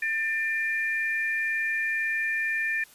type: tone pair together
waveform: sine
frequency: 1789 / 2388 Hz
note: A6 / D7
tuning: +28 / +28 cents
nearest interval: perfect fourth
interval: 500 cents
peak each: -26 / -30 dBFS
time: 0.02-2.84 s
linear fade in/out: 5 ms
effects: white hiss -54 dBFS RMS until 2.94 s + resampled to 32000 Hz